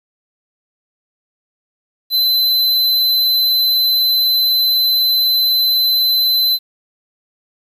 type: tone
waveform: square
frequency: 4044 Hz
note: B7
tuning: 40 cents sharp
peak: -12 dBFS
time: 2.1-6.59 s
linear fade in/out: 50 ms
effects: 8-bit